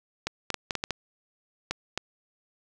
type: clicks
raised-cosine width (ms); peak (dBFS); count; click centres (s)
0.2; -11; 9; 0.27 / 0.503 / 0.543 / 0.708 / 0.753 / 0.839 / 0.907 / 1.71 / 1.976
effects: none